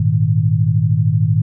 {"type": "chord", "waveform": "sine", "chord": "Ab suspended second", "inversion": "none", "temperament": "just", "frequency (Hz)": [103.83, 116.8, 155.74], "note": ["Ab2", "Bb2", "Eb3"], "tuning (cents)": [0, 4, 2], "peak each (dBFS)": -16, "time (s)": [0, 1.42], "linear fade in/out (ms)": 5, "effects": []}